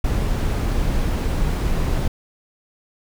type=noise; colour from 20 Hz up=brown; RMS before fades=-20 dBFS; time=0.04-2.08 s; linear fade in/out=5 ms; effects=none